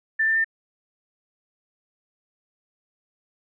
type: tone with pitch steps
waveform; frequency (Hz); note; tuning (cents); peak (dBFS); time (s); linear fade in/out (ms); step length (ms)
sine; 1774 / 1787.4 / 1800.8; A6 / A6 / A6; +14 / +27 / +40; -18; 0.19-0.445; 10; 85
effects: none